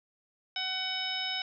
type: harmonic tone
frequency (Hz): 750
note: F#5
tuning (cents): +23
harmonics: 1 / 2 / 3 / 4 / 5 / 7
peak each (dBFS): -41 / -41 / -38 / -37 / -36 / -38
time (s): 0.56-1.42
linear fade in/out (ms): 2
effects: none